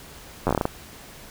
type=slowing click train; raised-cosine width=1 ms; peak=-7 dBFS; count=9; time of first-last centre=0.47-0.654 s; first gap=10 ms; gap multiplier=1.23; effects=pink hiss -44 dBFS RMS until 1.3 s